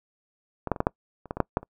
clicks, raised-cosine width 1 ms, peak -15 / -8 / -22 / -9 / -6 / -29 / -16 / -18 / -6 / -8 / -27 dBFS, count 11, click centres 0.673 / 0.717 / 0.762 / 0.804 / 0.869 / 1.257 / 1.309 / 1.37 / 1.403 / 1.571 / 1.63 s, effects noise-tail reverb RT60 0.1 s tail -26 dB re dry

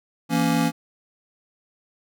square chord, A# diminished, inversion second, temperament just, 167.82 / 233.1 / 279.7 Hz, E3 / A#3 / C#4, +31 / 0 / +16 cents, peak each -24 dBFS, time 0.29-0.72 s, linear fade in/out 50 ms, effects none

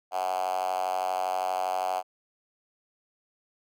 5% pulse tone with high-pass filter, 92.5 Hz, F#2, in tune, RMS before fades -29 dBFS, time 0.11-2.03 s, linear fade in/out 50 ms, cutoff 720 Hz, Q 7.5, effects none

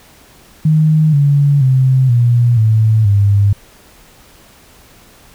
sine tone with pitch steps, 155.56 / 142.65 / 130.81 / 119.95 / 110 / 100.87 Hz, D#3 / C#3 / C3 / A#2 / A2 / G2, 0 / +50 / 0 / +50 / 0 / +50 cents, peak -7 dBFS, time 0.65-3.53 s, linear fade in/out 5 ms, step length 480 ms, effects pink hiss -44 dBFS RMS until 5.34 s

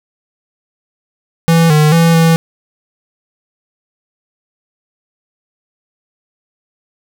square tone with pitch steps, 165.7 / 152 / 166.4 / 164.4 Hz, E3 / D#3 / E3 / E3, +9 / -40 / +17 / -4 cents, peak -7 dBFS, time 1.48-2.36 s, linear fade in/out 0 ms, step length 220 ms, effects none

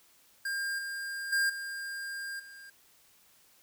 square tone with level steps, 1604 Hz, G6, 39 cents sharp, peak -32 / -36 / -26 / -37 / -48 dBFS, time 0.45-2.7 s, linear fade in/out 5 ms, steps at 0.78 / 1.32 / 1.49 / 2.39 s, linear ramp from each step 10 ms, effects white hiss -63 dBFS RMS until 3.62 s

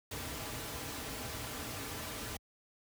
pink noise with comb filter, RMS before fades -41 dBFS, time 0.11-2.37 s, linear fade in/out 5 ms, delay 5.5 ms, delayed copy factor -0.5, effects high-pass 60 Hz 12 dB/octave

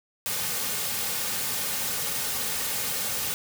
white noise with comb filter, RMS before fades -29 dBFS, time 0.26-3.34 s, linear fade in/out 0 ms, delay 3 ms, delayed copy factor -0.5, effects none

